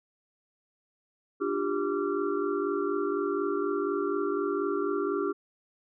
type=tone cluster; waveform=sine; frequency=296.4 / 353.9 / 398 / 1165 / 1371 Hz; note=D4 / F4 / G4 / D6 / F6; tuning=+16 / +23 / +26 / -14 / -32 cents; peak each=-33 / -33 / -29 / -37 / -38 dBFS; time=1.4-5.33 s; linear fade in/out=20 ms; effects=none